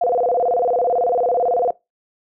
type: tone with vibrato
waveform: sine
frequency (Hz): 589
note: D5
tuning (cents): +5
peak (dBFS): -15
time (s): 0.01-1.71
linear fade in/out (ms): 5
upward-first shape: square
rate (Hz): 18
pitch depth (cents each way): 300
effects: noise-tail reverb RT60 0.2 s tail -20 dB re dry